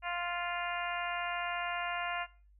harmonic tone, 349.2 Hz, F4, in tune, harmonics 2 / 3 / 4 / 5 / 6 / 7 / 8, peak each -38 / -40 / -41 / -42 / -43 / -43 / -44 dBFS, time 0.02-2.27 s, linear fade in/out 50 ms, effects noise-tail reverb RT60 0.4 s tail -20 dB re dry + added 50 Hz sine -59 dBFS peak until 2.59 s

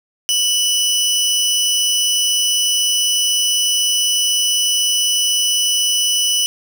25% pulse tone pair together, 2962 / 5198 Hz, F#7 / E8, +1 / -25 cents, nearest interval minor seventh, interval 974 cents, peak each -11 / -19 dBFS, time 0.29-6.46 s, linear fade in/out 0 ms, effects none

